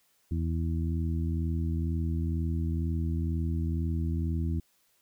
harmonic tone, 82.1 Hz, E2, 6 cents flat, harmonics 1 / 2 / 3 / 4, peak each -28 / -34 / -37 / -40 dBFS, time 0.31-4.6 s, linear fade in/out 5 ms, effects white hiss -69 dBFS RMS until 5.01 s

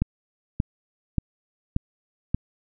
click train, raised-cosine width 5 ms, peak -9 dBFS, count 5, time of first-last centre 0.02-2.346 s, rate 1.72 Hz, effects none

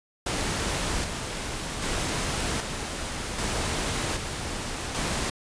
pink noise with tremolo, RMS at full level -28 dBFS, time 0.26-5.3 s, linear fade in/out 5 ms, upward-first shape square, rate 0.64 Hz, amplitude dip 40%, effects resampled to 22050 Hz

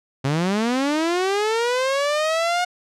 sawtooth linear sweep, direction up, 130 to 723 Hz, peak -15 dBFS, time 0.24-2.65 s, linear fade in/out 10 ms, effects low-pass 7000 Hz 12 dB/octave

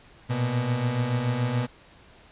35% pulse beating tone pair, 116.9 / 123.9 Hz, A#2 / B2, +5 / +6 cents, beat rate 7 Hz, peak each -28 / -23 dBFS, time 0.29-1.67 s, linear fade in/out 20 ms, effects pink hiss -53 dBFS RMS until 2.31 s + resampled to 8000 Hz

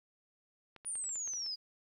clicks, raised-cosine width 0.3 ms, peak -36 / -37 / -37 / -41 / -40 / -37 / -37 / -39 / -46 / -46 / -40 dBFS, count 11, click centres 0.763 / 0.848 / 0.955 / 1.041 / 1.093 / 1.157 / 1.276 / 1.336 / 1.374 / 1.422 / 1.463 s
sine exponential sweep, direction down, 9680 to 4832 Hz, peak -36 dBFS, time 0.85-1.56 s, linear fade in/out 20 ms
effects 12-bit

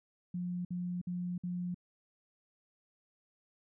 sine tone bursts, 177.8 Hz, F3, 31 cents sharp, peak -34 dBFS, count 4, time 0.34-1.745 s, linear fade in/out 5 ms, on 310 ms, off 55 ms, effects none

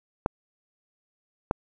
clicks, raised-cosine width 1 ms, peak -9 dBFS, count 2, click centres 0.261 / 1.511 s, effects none

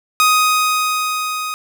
sawtooth tone with level ramp, 1250 Hz, D#6, 8 cents sharp, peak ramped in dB -6 to -18 dBFS, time 0.2-1.54 s, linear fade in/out 0 ms, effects none

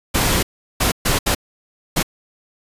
pink noise bursts at uneven times, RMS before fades -17 dBFS, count 5, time 0.14-0.43 / 0.8-0.92 / 1.05-1.19 / 1.26-1.35 / 1.96-2.03 s, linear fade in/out 10 ms, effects resampled to 32000 Hz

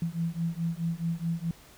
sine beating tone pair, 164.81 / 169.51 Hz, E3 / E3, 0 / +49 cents, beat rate 4.7 Hz, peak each -31 dBFS, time 0.02-1.51 s, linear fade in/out 2 ms, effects pink hiss -54 dBFS RMS until 1.77 s

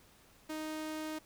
sawtooth tone, 311.1 Hz, D#4, in tune, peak -34 dBFS, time 0.49-1.19 s, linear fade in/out 10 ms, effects pink hiss -63 dBFS RMS until 1.25 s

